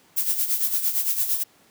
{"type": "noise with tremolo", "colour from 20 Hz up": "violet", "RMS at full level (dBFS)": -21, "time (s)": [0.16, 1.44], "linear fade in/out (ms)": 20, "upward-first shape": "sine", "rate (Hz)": 8.8, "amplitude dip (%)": 65, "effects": ["pink hiss -57 dBFS RMS until 1.7 s", "high-pass 150 Hz 12 dB/octave"]}